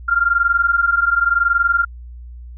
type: tone pair together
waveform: sine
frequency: 1379.1 / 1400 Hz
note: F6 / F6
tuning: -22 / +4 cents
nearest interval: unison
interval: 26 cents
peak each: -17 / -15 dBFS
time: 0.08-1.85 s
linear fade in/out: 10 ms
effects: added 60 Hz sine -32 dBFS peak until 2.57 s